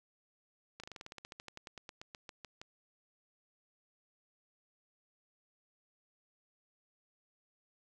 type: slowing click train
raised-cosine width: 0.2 ms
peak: -29 dBFS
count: 22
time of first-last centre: 0.8-2.615 s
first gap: 36 ms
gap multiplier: 1.08
effects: none